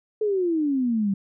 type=exponential sweep; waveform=sine; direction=down; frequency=437.9 to 191.2 Hz; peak=-20 dBFS; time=0.21-1.14 s; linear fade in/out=5 ms; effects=none